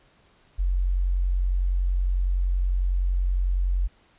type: tone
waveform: sine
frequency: 45.39 Hz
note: F#1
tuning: 32 cents flat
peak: -20 dBFS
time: 0.58-3.88 s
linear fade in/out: 20 ms
effects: pink hiss -60 dBFS RMS until 4.18 s + resampled to 8000 Hz